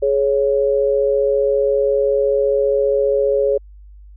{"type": "tone pair together", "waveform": "sine", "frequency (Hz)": [419.9, 555], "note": ["G#4", "C#5"], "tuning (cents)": [19, 2], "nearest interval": "perfect fourth", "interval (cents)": 483, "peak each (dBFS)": -16, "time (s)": [0.02, 3.58], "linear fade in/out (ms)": 10, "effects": ["added 50 Hz sine -38 dBFS peak until 4.16 s"]}